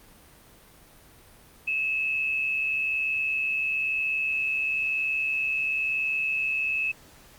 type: tone with amplitude modulation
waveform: sine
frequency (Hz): 2593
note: E7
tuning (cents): -29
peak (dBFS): -22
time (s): 1.67-6.92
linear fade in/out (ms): 10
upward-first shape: sine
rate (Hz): 141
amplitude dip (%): 45
effects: pink hiss -53 dBFS RMS until 7.38 s + Opus 32 kbps